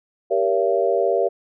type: chord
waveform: sine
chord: G diminished seventh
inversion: none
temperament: just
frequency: 392 / 470.4 / 564.5 / 677.4 Hz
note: G4 / Bb4 / Db5 / Fb5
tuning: 0 / +16 / +31 / +47 cents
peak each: -22 dBFS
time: 0.3-1.29 s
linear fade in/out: 20 ms
effects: none